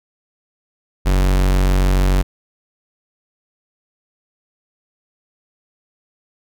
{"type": "tone", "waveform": "45% pulse", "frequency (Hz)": 46.83, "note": "F#1", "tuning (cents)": 22, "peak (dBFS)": -12, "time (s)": [1.05, 2.23], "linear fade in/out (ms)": 20, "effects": []}